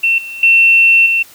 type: tone with level steps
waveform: sine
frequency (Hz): 2700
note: E7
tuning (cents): +41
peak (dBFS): -9 / -24 / -5 / -10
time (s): 0.03-1.23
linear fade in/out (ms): 10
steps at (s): 0.18 / 0.43 / 1.06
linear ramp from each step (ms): 2
effects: white hiss -41 dBFS RMS until 1.34 s